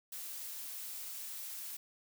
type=noise; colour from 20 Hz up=blue; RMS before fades=-44 dBFS; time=0.12-1.77 s; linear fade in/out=5 ms; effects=none